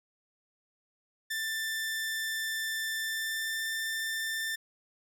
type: tone with pitch glide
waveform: sawtooth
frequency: 1775 to 1785.3 Hz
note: A6 to A6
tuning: +15 to +25 cents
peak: -28 dBFS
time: 1.3-4.56 s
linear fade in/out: 10 ms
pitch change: +10 cents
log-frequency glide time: 2.96-3.68 s
effects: none